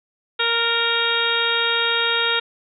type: harmonic tone with a mistuned harmonic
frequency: 466.2 Hz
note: A#4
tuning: in tune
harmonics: 1 / 2 / 3 / 4 / 5 / 6 / 7 / 8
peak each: -27 / -29 / -23 / -28 / -28 / -28 / -26 / -23 dBFS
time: 0.39-2.4 s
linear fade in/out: 10 ms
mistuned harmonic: 4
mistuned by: -24 cents
effects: none